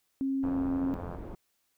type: tone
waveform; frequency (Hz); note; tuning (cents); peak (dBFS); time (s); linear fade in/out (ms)
sine; 270; C#4; -45; -27; 0.21-0.94; 0
type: low-pass noise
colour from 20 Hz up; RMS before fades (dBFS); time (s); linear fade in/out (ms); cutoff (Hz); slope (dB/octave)
pink; -41; 0.43-1.35; 2; 660; 12
type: click train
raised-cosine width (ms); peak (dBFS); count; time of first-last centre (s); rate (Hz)
1; -27; 63; 0.44-1.149; 87.5
effects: white hiss -75 dBFS RMS until 1.77 s